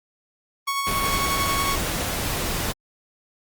sawtooth tone with tremolo, 1108.7 Hz, C#6, in tune, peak -18 dBFS, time 0.67-1.76 s, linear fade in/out 10 ms, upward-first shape sine, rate 11 Hz, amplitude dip 35%
pink noise, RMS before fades -26 dBFS, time 0.86-2.73 s, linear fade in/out 20 ms
effects Opus 32 kbps

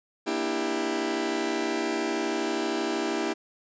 sawtooth chord, E half-diminished seventh, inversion second, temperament just, 237.3 / 296.7 / 329.6 / 395.6 Hz, Bb3 / D4 / E4 / G4, +31 / +18 / 0 / +16 cents, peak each -31 / -29 / -26 / -27 dBFS, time 0.26-3.34 s, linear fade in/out 20 ms, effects resampled to 16000 Hz + 10-bit

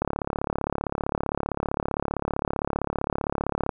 click train, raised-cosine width 1 ms, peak -11 dBFS, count 131, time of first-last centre 0.02-3.692 s, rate 35.4 Hz, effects none

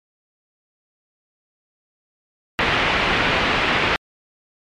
white low-pass noise, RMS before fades -19 dBFS, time 2.59-3.96 s, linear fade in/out 0 ms, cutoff 2900 Hz, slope 24 dB/octave, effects MP3 64 kbps

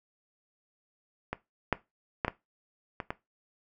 clicks, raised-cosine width 0.5 ms, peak -17 / -9 / -11 / -13 / -19 / -17 dBFS, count 6, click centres 1.33 / 1.727 / 2.248 / 2.281 / 3.002 / 3.105 s, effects noise-tail reverb RT60 0.2 s tail -17 dB re dry

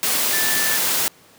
sine tone in noise, 1760 Hz, A6, in tune, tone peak -24 dBFS, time 0.33-0.77 s, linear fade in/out 0 ms, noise white, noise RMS -20 dBFS, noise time 0.03-1.08 s, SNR -7 dB, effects pink hiss -50 dBFS RMS until 1.38 s + high-pass 150 Hz 12 dB/octave

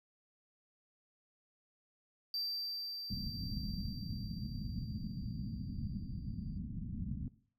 triangle tone with exponential decay, 4683 Hz, D8, 6 cents flat, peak -34 dBFS, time 2.34-6.58 s, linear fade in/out 1 ms, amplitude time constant 920 ms
white low-pass noise, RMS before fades -41 dBFS, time 3.1-7.28 s, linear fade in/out 2 ms, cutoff 230 Hz, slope 48 dB/octave
effects noise-tail reverb RT60 0.5 s tail -17 dB re dry

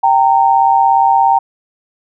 sine tone pair together, 782.9 / 920 Hz, G5 / A#5, -2 / -23 cents, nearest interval minor third, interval 279 cents, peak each -10 dBFS, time 0.03-1.39 s, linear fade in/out 10 ms, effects none

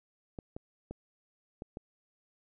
clicks, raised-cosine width 2 ms, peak -27 dBFS, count 5, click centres 0.388 / 0.565 / 0.91 / 1.621 / 1.771 s, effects none

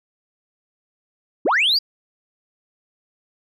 sine linear sweep, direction up, 190 to 4894 Hz, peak -13 dBFS, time 1.45-1.79 s, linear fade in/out 10 ms, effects tanh soft clip ceiling -12 dBFS

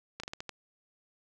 slowing click train, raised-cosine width 0.2 ms, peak -21 dBFS, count 6, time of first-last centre 0.2-0.493 s, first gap 35 ms, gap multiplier 1.26, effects none

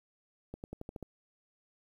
accelerating click train, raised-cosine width 2 ms, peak -28 dBFS, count 7, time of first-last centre 0.54-1.027 s, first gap 99 ms, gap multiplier 0.92, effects 10-bit

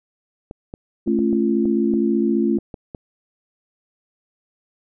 clicks, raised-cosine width 2 ms, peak -19 dBFS, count 10, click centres 0.511 / 0.739 / 1.077 / 1.19 / 1.329 / 1.655 / 1.938 / 2.585 / 2.742 / 2.948 s
sine chord, A augmented, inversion none, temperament just, 220 / 275 / 343.8 Hz, A3 / C#4 / E#4, 0 / -14 / -27 cents, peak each -19 / -22 / -20 dBFS, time 1.06-2.59 s, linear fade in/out 20 ms
effects none

